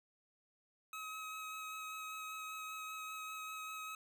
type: tone with vibrato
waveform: 25% pulse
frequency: 1275 Hz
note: D#6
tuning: 42 cents sharp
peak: -40 dBFS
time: 0.93-3.95 s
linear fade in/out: 2 ms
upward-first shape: sine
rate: 5.1 Hz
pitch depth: 10 cents each way
effects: none